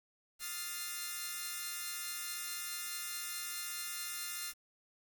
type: chord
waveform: 5% pulse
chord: F dominant seventh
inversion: third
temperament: equal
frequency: 1244.5 / 1396.9 / 1760 / 2093 Hz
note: Eb6 / F6 / A6 / C7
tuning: 0 / 0 / 0 / 0 cents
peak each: -36 / -32 / -35 / -34 dBFS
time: 0.39-4.54 s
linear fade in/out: 50 ms
effects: 9-bit